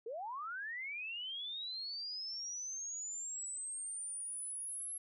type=linear sweep; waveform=sine; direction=up; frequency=421.9 to 11175 Hz; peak=-40 dBFS; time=0.06-4.98 s; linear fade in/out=5 ms; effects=none